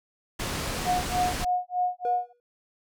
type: low-pass noise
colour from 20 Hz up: pink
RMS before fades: -31 dBFS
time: 0.39-1.45 s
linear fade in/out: 10 ms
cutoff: 10000 Hz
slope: 12 dB/octave
type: tone with tremolo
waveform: sine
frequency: 723 Hz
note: F#5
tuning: 40 cents flat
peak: -21 dBFS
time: 0.84-2.33 s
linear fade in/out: 50 ms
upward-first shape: sine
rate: 3.3 Hz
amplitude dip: 100%
type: tone with exponential decay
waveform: triangle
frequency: 483.2 Hz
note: B4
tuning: 38 cents flat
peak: -26 dBFS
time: 2.05-2.4 s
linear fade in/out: 1 ms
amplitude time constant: 74 ms
effects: none